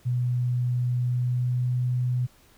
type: tone with pitch glide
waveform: sine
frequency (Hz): 123.47 to 124.69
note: B2 to B2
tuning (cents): 0 to +17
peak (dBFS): -22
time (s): 0.05-2.27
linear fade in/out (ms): 20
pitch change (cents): +17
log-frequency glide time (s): 1-1.73
effects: pink hiss -58 dBFS RMS until 2.57 s